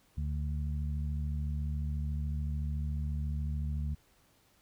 harmonic tone, 73.9 Hz, D2, 11 cents sharp, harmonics 1 / 2 / 3, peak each -32 / -38 / -45 dBFS, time 0.17-3.95 s, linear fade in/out 10 ms, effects pink hiss -67 dBFS RMS until 4.61 s

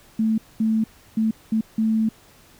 sine tone bursts at uneven times, 220.6 Hz, A3, 5 cents sharp, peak -17 dBFS, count 5, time 0.19-0.38 / 0.6-0.84 / 1.17-1.31 / 1.52-1.61 / 1.78-2.09 s, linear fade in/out 5 ms, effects pink hiss -52 dBFS RMS until 2.59 s

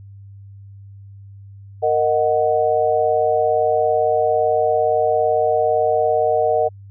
sine chord, D# minor, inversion second, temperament equal with one note detuned, 463.7 / 622.3 / 740 Hz, A#4 / D#5 / F#5, -9 / 0 / 0 cents, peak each -19 / -18 / -19 dBFS, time 1.82-6.69 s, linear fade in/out 20 ms, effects added 99 Hz sine -37 dBFS peak until 6.9 s

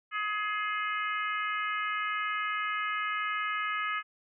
harmonic tone, 420.9 Hz, G#4, 23 cents sharp, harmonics 3 / 4 / 5 / 6 / 7, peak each -32 / -36 / -36 / -41 / -43 dBFS, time 0.11-4.03 s, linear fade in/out 50 ms, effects none

